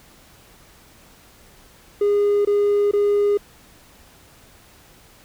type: tone bursts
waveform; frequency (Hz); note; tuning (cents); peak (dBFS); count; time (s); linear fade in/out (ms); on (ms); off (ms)
triangle; 409.4; G#4; -25; -12; 3; 2.01-3.374; 5; 440; 22
effects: tanh soft clip ceiling -10 dBFS + pink hiss -50 dBFS RMS until 5.24 s